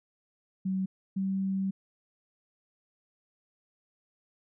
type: tone pair in turn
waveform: sine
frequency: 189.5 / 192.59 Hz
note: F#3 / G3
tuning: +42 / -30 cents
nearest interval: unison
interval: 28 cents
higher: second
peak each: -27 dBFS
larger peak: neither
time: 0.65-0.86 / 1.16-1.71 s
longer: second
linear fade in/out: 10 ms
effects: none